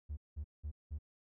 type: tone bursts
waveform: triangle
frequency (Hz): 74.5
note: D2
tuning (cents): +25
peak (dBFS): -35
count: 4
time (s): 0.09-0.988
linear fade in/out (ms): 20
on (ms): 82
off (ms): 190
effects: tanh soft clip ceiling -34 dBFS